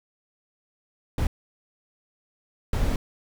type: noise bursts at uneven times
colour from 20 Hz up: brown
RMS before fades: -23 dBFS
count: 2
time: 1.18-1.27 / 2.73-2.96 s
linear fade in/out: 2 ms
effects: none